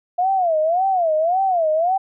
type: tone with vibrato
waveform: sine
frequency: 693 Hz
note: F5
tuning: 14 cents flat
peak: -15 dBFS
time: 0.18-1.98 s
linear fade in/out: 10 ms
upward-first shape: sine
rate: 1.8 Hz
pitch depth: 200 cents each way
effects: none